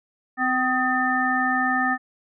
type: harmonic tone with a mistuned harmonic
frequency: 256.2 Hz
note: C4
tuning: 36 cents flat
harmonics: 1 / 3 / 5 / 7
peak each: -26 / -25 / -26 / -23 dBFS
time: 0.37-1.98 s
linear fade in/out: 50 ms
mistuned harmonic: 5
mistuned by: -41 cents
effects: none